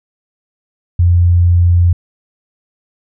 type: tone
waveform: sine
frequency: 87.31 Hz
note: F2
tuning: in tune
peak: -6 dBFS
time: 0.99-1.93 s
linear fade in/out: 5 ms
effects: none